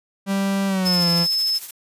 45% pulse tone with pitch glide, 196 to 170.63 Hz, G3 to F3, 0 to -40 cents, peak -19 dBFS, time 0.26-1.27 s, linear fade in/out 50 ms, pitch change -240 cents, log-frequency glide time 0.67-1.09 s
sine tone, 5220 Hz, E8, 18 cents flat, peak -18 dBFS, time 0.85-1.59 s, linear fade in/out 20 ms
blue noise with tremolo, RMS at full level -30 dBFS, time 0.85-1.71 s, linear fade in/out 5 ms, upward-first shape triangle, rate 13 Hz, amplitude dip 65%
effects resampled to 32000 Hz

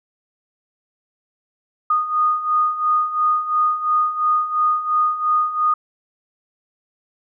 sine beating tone pair, 1231 / 1233.9 Hz, D#6 / D#6, -19 / -15 cents, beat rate 2.9 Hz, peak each -22 / -17 dBFS, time 1.9-5.74 s, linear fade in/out 5 ms, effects none

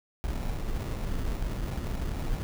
brown noise with sample-and-hold, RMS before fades -31 dBFS, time 0.24-2.43 s, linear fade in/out 0 ms, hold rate 1575 Hz, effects none

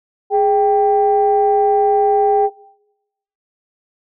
sine tone pair together, 415.3 / 786 Hz, G#4 / G5, 0 / +4 cents, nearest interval major seventh, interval 1104 cents, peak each -13 dBFS, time 0.3-2.5 s, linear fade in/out 50 ms, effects noise-tail reverb RT60 0.9 s tail -23 dB re dry + tanh soft clip ceiling -3 dBFS

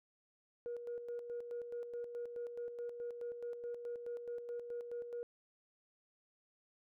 sine tone with tremolo, 477.9 Hz, A#4, 43 cents sharp, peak -38 dBFS, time 0.66-5.23 s, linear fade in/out 0 ms, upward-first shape square, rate 4.7 Hz, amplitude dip 55%, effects tanh soft clip ceiling -36 dBFS

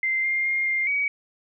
sine tone with pitch steps, 2084 / 2111 / 2123 / 2109 / 2263 Hz, C7 / C7 / C7 / C7 / C#7, -7 / +15 / +25 / +13 / +35 cents, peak -21 dBFS, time 0.03-1.08 s, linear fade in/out 2 ms, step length 210 ms, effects none

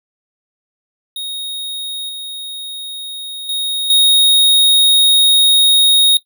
square tone with level steps, 3740 Hz, A#7, 5 cents sharp, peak -22 / -25 / -17 / -8 dBFS, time 1.16-6.17 s, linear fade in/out 2 ms, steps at 2.09 / 3.49 / 3.9 s, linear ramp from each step 2 ms, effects noise-tail reverb RT60 0.1 s tail -17 dB re dry

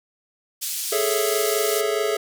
white band-pass noise, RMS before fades -28 dBFS, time 0.61-1.82 s, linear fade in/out 20 ms, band 3900 to 13000 Hz, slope 12 dB/octave
square chord, A major seventh, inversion third, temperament equal, 415.3 / 440 / 554.4 / 659.3 Hz, G#4 / A4 / C#5 / E5, 0 / 0 / 0 / 0 cents, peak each -25 / -26 / -31 / -29 dBFS, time 0.92-2.17 s, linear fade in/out 5 ms
effects none

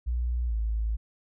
sine tone with pitch glide, 60 to 54.7 Hz, B1 to A1, -49 to -9 cents, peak -25 dBFS, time 0.06-0.97 s, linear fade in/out 20 ms, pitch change -160 cents, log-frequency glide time 0.47-0.54 s, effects none

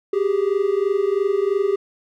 triangle tone pair together, 386.2 / 409.2 Hz, G4 / G#4, -26 / -26 cents, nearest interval minor second, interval 100 cents, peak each -18 dBFS, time 0.13-1.76 s, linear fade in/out 5 ms, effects none

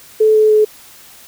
sine tone with pitch steps, 434.3 / 431.1 / 427.8 Hz, A4 / A4 / A4, -23 / -35 / -49 cents, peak -7 dBFS, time 0.2-0.65 s, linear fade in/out 10 ms, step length 150 ms, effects white hiss -41 dBFS RMS until 1.27 s

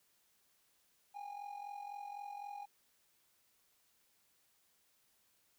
triangle tone with amplitude modulation, 815 Hz, G#5, 33 cents flat, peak -39 dBFS, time 1.14-2.66 s, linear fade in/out 20 ms, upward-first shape sine, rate 43.9 Hz, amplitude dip 70%, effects white hiss -74 dBFS RMS until 5.58 s

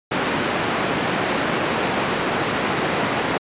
pink band-pass noise, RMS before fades -22 dBFS, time 0.11-3.38 s, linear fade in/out 10 ms, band 200 to 2600 Hz, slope 12 dB/octave, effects resampled to 8000 Hz

